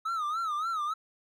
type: tone with vibrato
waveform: triangle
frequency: 1271 Hz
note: D#6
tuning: 36 cents sharp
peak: -27 dBFS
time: 0.05-0.94 s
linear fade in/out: 10 ms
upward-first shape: sine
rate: 3.5 Hz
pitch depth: 130 cents each way
effects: none